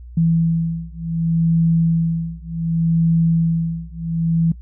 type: beating tone pair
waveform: sine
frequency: 165 / 165.67 Hz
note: E3 / E3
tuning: +2 / +9 cents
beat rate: 0.67 Hz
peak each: -18 dBFS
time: 0.17-4.52 s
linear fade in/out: 5 ms
effects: noise-tail reverb RT60 0.1 s tail -21 dB re dry + added 60 Hz sine -34 dBFS peak until 4.61 s